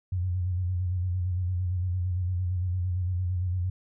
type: tone with vibrato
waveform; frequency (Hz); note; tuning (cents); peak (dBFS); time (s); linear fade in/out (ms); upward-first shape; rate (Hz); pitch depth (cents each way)
sine; 90.4; F#2; -40; -25; 0.12-3.7; 5; square; 8.8; 46
effects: none